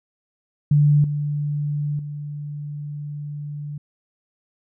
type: tone with level steps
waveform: sine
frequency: 146.83 Hz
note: D3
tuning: in tune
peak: -12 / -21 / -28 dBFS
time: 0.71-3.78 s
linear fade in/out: 5 ms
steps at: 1.04 / 1.99 s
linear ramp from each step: 2 ms
effects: none